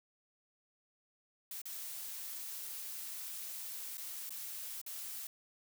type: noise with dropouts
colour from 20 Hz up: blue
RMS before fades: -44 dBFS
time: 1.51-5.27 s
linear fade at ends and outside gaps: 2 ms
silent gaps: 1.617-1.655 / 3.972-3.979 / 4.294-4.305 / 4.815-4.863 s
effects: none